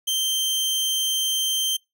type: tone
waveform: sawtooth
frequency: 3136 Hz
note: G7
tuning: in tune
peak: -18 dBFS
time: 0.07-1.77 s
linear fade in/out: 10 ms
effects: noise-tail reverb RT60 0.2 s tail -25 dB re dry